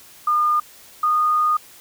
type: tone pair in turn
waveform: sine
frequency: 1213 / 1229.2 Hz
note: D#6 / D#6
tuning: -44 / -21 cents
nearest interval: unison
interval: 23 cents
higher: second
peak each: -15 dBFS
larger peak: neither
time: 0.27-0.6 / 1.03-1.57 s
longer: second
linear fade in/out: 5 ms
effects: white hiss -46 dBFS RMS until 1.8 s